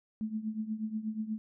sine tone with tremolo, 217.5 Hz, A3, 20 cents flat, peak -29 dBFS, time 0.21-1.38 s, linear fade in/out 0 ms, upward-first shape triangle, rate 8.3 Hz, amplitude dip 85%, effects none

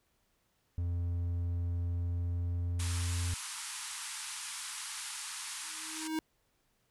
triangle tone with pitch glide, 86.7 to 87.35 Hz, F2 to F2, -12 to +1 cents, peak -29 dBFS, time 0.78-3.34 s, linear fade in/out 0 ms, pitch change +13 cents, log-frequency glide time 1.81-3.12 s
white band-pass noise, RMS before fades -42 dBFS, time 2.79-6.08 s, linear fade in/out 10 ms, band 840 to 11000 Hz, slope 96 dB/octave
square tone with exponential growth, 316.1 Hz, D#4, 27 cents sharp, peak -30 dBFS, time 5.63-6.19 s, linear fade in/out 1 ms, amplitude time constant 120 ms
effects pink hiss -75 dBFS RMS until 6.9 s

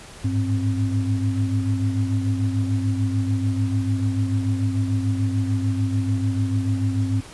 sine tone cluster, 102 / 108.8 / 264.4 Hz, G#2 / A2 / C4, -31 / -19 / +18 cents, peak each -21 / -27 / -25 dBFS, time 0.24-7.21 s, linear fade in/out 10 ms, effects pink hiss -42 dBFS RMS until 7.33 s + resampled to 24000 Hz

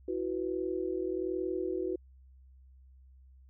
sine chord, E suspended second, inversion none, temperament just, 329.6 / 370.8 / 494.4 Hz, E4 / F#4 / B4, 0 / +4 / +2 cents, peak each -36 / -33 / -39 dBFS, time 0.08-1.96 s, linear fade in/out 5 ms, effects added 65 Hz sine -54 dBFS peak until 3.49 s

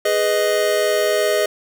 square chord, G# minor, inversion none, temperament just, 415.3 / 498.4 / 623 Hz, G#4 / B4 / D#5, 0 / +16 / +2 cents, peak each -21 / -24 / -19 dBFS, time 0.05-1.46 s, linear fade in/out 5 ms, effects none

